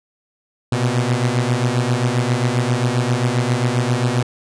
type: beating tone pair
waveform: sawtooth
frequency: 119.1 / 126.6 Hz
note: A#2 / B2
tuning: +38 / +43 cents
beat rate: 7.5 Hz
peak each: -15 dBFS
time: 0.72-4.23 s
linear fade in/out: 5 ms
effects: resampled to 22050 Hz